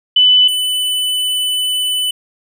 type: tone pair in turn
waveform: sine / square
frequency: 2997 / 2997 Hz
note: F#7 / F#7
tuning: +22 / +22 cents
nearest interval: unison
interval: 0 cents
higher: neither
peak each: -6 / -15 dBFS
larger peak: first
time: 0.16-0.48 / 0.48-2.11 s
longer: second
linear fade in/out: 5 ms
effects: none